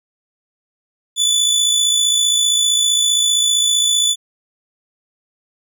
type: tone with amplitude modulation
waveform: 25% pulse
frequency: 3477 Hz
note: A7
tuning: 21 cents flat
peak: -7 dBFS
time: 1.16-4.16 s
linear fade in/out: 50 ms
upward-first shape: sine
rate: 55.3 Hz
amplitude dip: 45%
effects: none

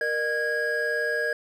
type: tone cluster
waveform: triangle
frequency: 468.4 / 606 / 1647 Hz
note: A#4 / D#5 / G#6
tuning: +8 / -46 / -15 cents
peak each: -28 / -29 / -24 dBFS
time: 0.01-1.33 s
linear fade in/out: 2 ms
effects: none

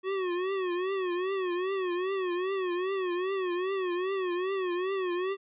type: tone with vibrato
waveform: square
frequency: 370 Hz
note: F#4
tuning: in tune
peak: -29 dBFS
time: 0.03-5.37 s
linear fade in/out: 50 ms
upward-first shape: triangle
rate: 2.5 Hz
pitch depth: 120 cents each way
effects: resampled to 8000 Hz

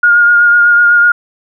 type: tone with vibrato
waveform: sine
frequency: 1423 Hz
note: F6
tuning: 32 cents sharp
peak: -4 dBFS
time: 0.03-1.12 s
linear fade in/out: 5 ms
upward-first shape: triangle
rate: 8 Hz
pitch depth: 23 cents each way
effects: none

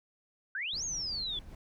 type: exponential two-way sweep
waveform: sine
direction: up then down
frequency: 1480 to 6700 to 3370 Hz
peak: -33 dBFS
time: 0.55-1.39 s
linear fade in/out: 2 ms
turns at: 0.84 s
type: noise with tremolo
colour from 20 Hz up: brown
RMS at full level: -46 dBFS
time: 0.73-1.55 s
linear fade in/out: 2 ms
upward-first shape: sine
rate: 5.2 Hz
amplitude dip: 40%
effects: none

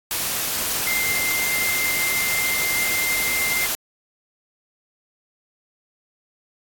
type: tone in noise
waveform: sine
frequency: 2093 Hz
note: C7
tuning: in tune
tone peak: -22 dBFS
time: 0.87-3.66 s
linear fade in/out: 0 ms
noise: white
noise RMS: -24 dBFS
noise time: 0.11-3.75 s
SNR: -1 dB
effects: AAC 64 kbps

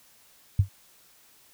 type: tone with exponential decay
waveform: sine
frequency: 97.3 Hz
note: G2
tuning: 12 cents flat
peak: -13 dBFS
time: 0.59-0.69 s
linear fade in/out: 5 ms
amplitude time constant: 21 ms
effects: white hiss -58 dBFS RMS until 1.53 s

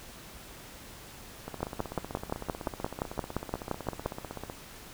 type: two click trains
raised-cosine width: 1 ms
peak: -23 / -15 dBFS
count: 49 / 15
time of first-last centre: 1.48-4.499 / 1.63-4.061 s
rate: 15.9 / 5.76 Hz
effects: pink hiss -48 dBFS RMS until 4.93 s

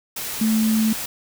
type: tone in noise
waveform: sine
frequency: 220 Hz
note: A3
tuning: in tune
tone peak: -16 dBFS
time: 0.41-0.93 s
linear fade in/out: 5 ms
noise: white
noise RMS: -29 dBFS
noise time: 0.16-1.06 s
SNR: +10 dB
effects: none

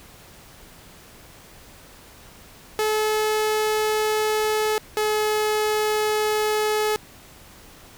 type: tone pair in turn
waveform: sawtooth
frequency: 430.1 / 426.9 Hz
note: A4 / G#4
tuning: -39 / +48 cents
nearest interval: unison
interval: 13 cents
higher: first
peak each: -16 dBFS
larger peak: neither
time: 2.79-4.78 / 4.97-6.96 s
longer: neither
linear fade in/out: 0 ms
effects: pink hiss -47 dBFS RMS until 7.97 s

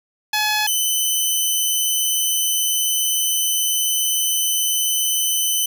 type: tone pair in turn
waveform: 10% pulse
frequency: 850 / 3029 Hz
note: G#5 / F#7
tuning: +40 / +40 cents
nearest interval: octave + minor seventh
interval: 2200 cents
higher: second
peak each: -9 dBFS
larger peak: neither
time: 0.33-0.67 / 0.67-5.66 s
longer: second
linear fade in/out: 5 ms
effects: none

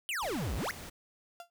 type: exponential two-way sweep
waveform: square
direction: down then up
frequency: 3198 to 49 to 2211 Hz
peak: -33 dBFS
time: 0.09-0.71 s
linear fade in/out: 0 ms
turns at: 0.55 s
type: noise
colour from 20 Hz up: pink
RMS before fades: -46 dBFS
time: 0.22-0.9 s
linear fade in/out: 10 ms
type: tone with exponential decay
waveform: 35% pulse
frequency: 691 Hz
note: F5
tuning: 19 cents flat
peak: -38 dBFS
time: 1.4-1.5 s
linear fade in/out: 1 ms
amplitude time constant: 21 ms
effects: none

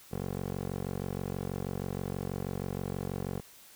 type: tone with band-pass filter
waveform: 15% pulse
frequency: 46.25 Hz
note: F#1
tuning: in tune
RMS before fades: -36 dBFS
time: 0.11-3.41 s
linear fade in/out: 20 ms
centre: 340 Hz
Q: 0.74
effects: white hiss -55 dBFS RMS until 3.75 s

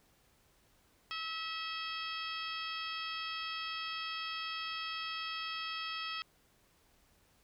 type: harmonic tone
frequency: 648 Hz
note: E5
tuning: 30 cents flat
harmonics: 2 / 3 / 4 / 5 / 6 / 7 / 8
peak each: -42 / -47 / -44 / -43 / -54 / -49 / -48 dBFS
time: 1.11-6.22 s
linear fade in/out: 0 ms
effects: pink hiss -69 dBFS RMS until 7.43 s

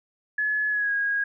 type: tone with pitch glide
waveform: sine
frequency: 1705 to 1641.2 Hz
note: G#6 to G#6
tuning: +45 to -21 cents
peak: -22 dBFS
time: 0.38-1.24 s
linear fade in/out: 5 ms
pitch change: -66 cents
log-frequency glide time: 0.69-0.93 s
effects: none

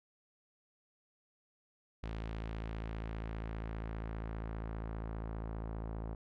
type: tone with low-pass filter sweep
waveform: sawtooth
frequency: 55 Hz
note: A1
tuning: in tune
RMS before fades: -41 dBFS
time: 2.03-6.15 s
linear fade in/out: 5 ms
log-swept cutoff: 3500 to 950 Hz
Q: 1
effects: none

